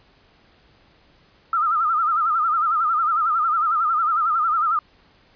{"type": "tone with vibrato", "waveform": "sine", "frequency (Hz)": 1286, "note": "E6", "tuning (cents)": -43, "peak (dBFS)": -17, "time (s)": [1.53, 4.79], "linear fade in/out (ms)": 2, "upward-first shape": "sine", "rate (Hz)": 11, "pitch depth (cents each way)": 110, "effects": ["pink hiss -56 dBFS RMS until 5.35 s", "resampled to 11025 Hz"]}